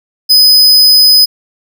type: tone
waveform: 45% pulse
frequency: 5020 Hz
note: D#8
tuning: 15 cents sharp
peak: -3 dBFS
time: 0.29-1.26 s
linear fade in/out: 20 ms
effects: none